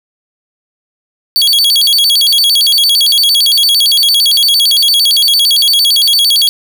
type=tone with vibrato; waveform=45% pulse; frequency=3879 Hz; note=B7; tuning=32 cents flat; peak=-6 dBFS; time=1.36-6.49 s; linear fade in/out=0 ms; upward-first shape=square; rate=8.8 Hz; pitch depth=270 cents each way; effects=none